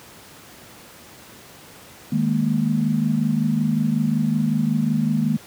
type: chord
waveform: sine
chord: D# suspended fourth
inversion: none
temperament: equal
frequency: 155.56 / 207.7 / 233.1 Hz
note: D#3 / G#3 / A#3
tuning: 0 / 0 / 0 cents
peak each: -22 / -22 / -21 dBFS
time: 2.12-5.37 s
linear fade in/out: 5 ms
effects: pink hiss -44 dBFS RMS until 5.46 s + high-pass 100 Hz 12 dB/octave

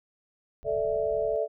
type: low-pass noise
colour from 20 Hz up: pink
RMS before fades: -47 dBFS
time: 0.63-1.36 s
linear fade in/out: 0 ms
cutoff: 200 Hz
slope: 48 dB/octave
type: chord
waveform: sine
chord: A suspended fourth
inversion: none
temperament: equal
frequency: 440 / 587.3 / 659.3 Hz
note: A4 / D5 / E5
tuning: 0 / 0 / 0 cents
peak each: -29 dBFS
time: 0.64-1.48 s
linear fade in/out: 50 ms
effects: none

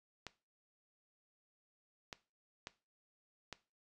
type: clicks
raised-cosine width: 0.2 ms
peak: -26 dBFS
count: 4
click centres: 0.267 / 2.128 / 2.671 / 3.527 s
effects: noise-tail reverb RT60 0.3 s tail -17 dB re dry + resampled to 24000 Hz

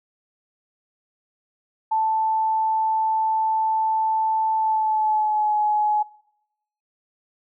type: tone with pitch glide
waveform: sine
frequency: 880 to 844.6 Hz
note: A5 to G#5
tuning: 0 to +29 cents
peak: -18 dBFS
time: 1.91-6.03 s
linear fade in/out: 10 ms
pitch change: -71 cents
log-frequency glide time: 4.56-5.56 s
effects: noise-tail reverb RT60 0.8 s tail -21 dB re dry

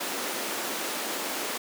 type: high-pass noise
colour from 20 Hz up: pink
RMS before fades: -32 dBFS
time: 0-1.58 s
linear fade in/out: 10 ms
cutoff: 270 Hz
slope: 24 dB/octave
effects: none

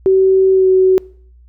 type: tone with pitch glide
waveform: sine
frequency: 381 to 375.3 Hz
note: G4 to F#4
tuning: -49 to +25 cents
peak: -7 dBFS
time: 0.06-0.98 s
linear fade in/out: 0 ms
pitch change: -26 cents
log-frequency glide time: 0.52-0.68 s
effects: noise-tail reverb RT60 0.6 s tail -25 dB re dry + added 60 Hz sine -41 dBFS peak until 1.48 s

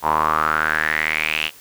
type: tone with band-pass filter sweep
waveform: sawtooth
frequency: 77.78 Hz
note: D#2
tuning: in tune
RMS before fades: -20 dBFS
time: 0.02-1.51 s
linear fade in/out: 50 ms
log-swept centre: 930 to 2900 Hz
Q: 6.5
effects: white hiss -45 dBFS RMS until 1.6 s

